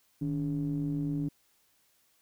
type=ring-modulated tone; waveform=triangle; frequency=65.41 Hz; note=C2; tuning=in tune; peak=-24 dBFS; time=0.21-1.29 s; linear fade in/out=10 ms; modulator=220 Hz; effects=white hiss -69 dBFS RMS until 2.21 s